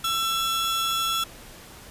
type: tone pair together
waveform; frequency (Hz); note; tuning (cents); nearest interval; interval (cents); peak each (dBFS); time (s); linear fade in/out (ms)
40% pulse; 1339 / 3374; E6 / G#7; +27 / +27; octave + major third; 1600; -25; 0.04-1.24; 5
effects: pink hiss -45 dBFS RMS until 1.9 s + resampled to 32000 Hz